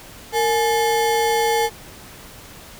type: ring-modulated tone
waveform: square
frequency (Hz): 652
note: E5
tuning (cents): -19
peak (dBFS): -14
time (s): 0.32-1.7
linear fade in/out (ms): 50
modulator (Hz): 192
effects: pink hiss -41 dBFS RMS until 2.79 s